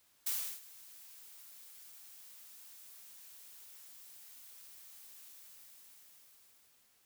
blue noise with ADSR envelope, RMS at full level -34 dBFS, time 0.26-6.97 s, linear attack 9 ms, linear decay 330 ms, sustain -21 dB, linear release 1700 ms, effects white hiss -70 dBFS RMS until 7.05 s

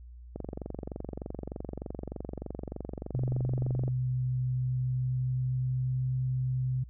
click train, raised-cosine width 2 ms, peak -23 dBFS, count 83, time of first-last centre 0.36-3.879 s, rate 23.3 Hz
sine tone with pitch glide, 127.1 to 128.65 Hz, C3 to C3, -50 to -29 cents, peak -27 dBFS, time 3.14-6.84 s, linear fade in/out 10 ms, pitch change +21 cents, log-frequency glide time 4.52-6.17 s
effects added 60 Hz sine -45 dBFS peak until 6.89 s

